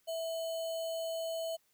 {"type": "tone with sample-and-hold", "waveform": "sine", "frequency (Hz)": 656, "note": "E5", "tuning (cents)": -9, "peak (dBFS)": -34, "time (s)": [0.07, 1.57], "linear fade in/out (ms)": 20, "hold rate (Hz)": 3675, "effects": ["white hiss -73 dBFS RMS until 1.73 s"]}